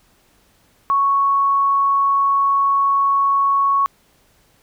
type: tone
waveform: sine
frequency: 1108.7 Hz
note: C#6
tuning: in tune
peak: -13 dBFS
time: 0.9-3.86 s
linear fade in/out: 0 ms
effects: pink hiss -57 dBFS RMS until 4.62 s